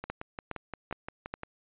two click trains, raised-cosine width 0.5 ms, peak -22 / -19 dBFS, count 9 / 4, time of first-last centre 0.04-1.434 / 0.1-1.34 s, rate 5.74 / 2.42 Hz, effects resampled to 8000 Hz

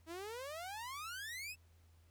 sawtooth exponential sweep, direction up, 314.5 to 2675 Hz, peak -40 dBFS, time 0.06-1.56 s, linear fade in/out 50 ms, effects added 83 Hz sine -63 dBFS peak until 2.1 s + pink hiss -74 dBFS RMS until 2.1 s

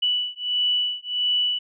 sine beating tone pair, 2960 / 2961.5 Hz, F#7 / F#7, 0 / +1 cents, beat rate 1.5 Hz, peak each -24 / -24 dBFS, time 0.02-1.59 s, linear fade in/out 10 ms, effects none

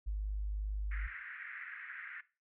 sine tone, 51.2 Hz, G#1, 24 cents flat, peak -33 dBFS, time 0.06-1.08 s, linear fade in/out 20 ms
pink band-pass noise, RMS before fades -47 dBFS, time 0.91-2.21 s, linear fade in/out 5 ms, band 1500 to 2100 Hz, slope 48 dB/octave
effects noise-tail reverb RT60 0.3 s tail -17 dB re dry

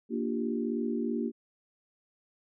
sine chord, G minor seventh, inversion first, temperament equal, 233.1 / 293.7 / 349.2 / 392 Hz, Bb3 / D4 / F4 / G4, 0 / 0 / 0 / 0 cents, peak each -31 / -36 / -36 / -36 dBFS, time 0.09-1.32 s, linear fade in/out 50 ms, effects none

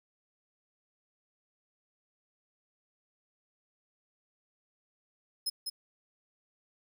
sawtooth tone with echo, 5130 Hz, E8, 48 cents flat, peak -27 dBFS, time 5.46-5.5 s, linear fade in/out 10 ms, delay 200 ms, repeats 1, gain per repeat -4 dB, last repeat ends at 5.7 s, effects none

